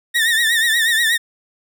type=tone with vibrato; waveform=30% pulse; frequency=1831 Hz; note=A#6; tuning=32 cents flat; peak=-11 dBFS; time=0.14-1.18 s; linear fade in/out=20 ms; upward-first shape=triangle; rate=8.3 Hz; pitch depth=96 cents each way; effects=none